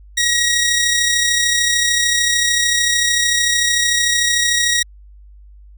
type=tone with amplitude modulation; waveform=15% pulse; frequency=1900 Hz; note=A#6; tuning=33 cents sharp; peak=-6 dBFS; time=0.17-4.83 s; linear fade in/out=10 ms; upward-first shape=sine; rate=33.4 Hz; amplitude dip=35%; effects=added 50 Hz sine -39 dBFS peak until 5.77 s